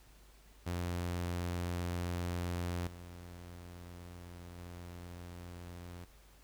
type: tone with level steps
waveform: sawtooth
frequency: 87.7 Hz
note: F2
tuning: 8 cents sharp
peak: -31 / -44 / -42 dBFS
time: 0.66-6.05 s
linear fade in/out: 10 ms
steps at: 2.87 / 4.58 s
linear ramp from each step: 2 ms
effects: added 50 Hz sine -59 dBFS peak until 6.43 s + pink hiss -64 dBFS RMS until 6.43 s